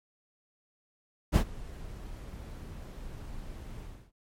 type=noise with ADSR envelope; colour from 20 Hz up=brown; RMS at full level=-18 dBFS; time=1.32-4.12 s; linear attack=40 ms; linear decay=78 ms; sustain=-24 dB; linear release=300 ms; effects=MP3 64 kbps